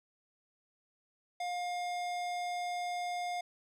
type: tone with hard clipping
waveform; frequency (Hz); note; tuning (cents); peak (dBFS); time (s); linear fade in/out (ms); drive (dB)
sine; 710; F5; +28; -36; 1.4-3.41; 5; 17
effects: none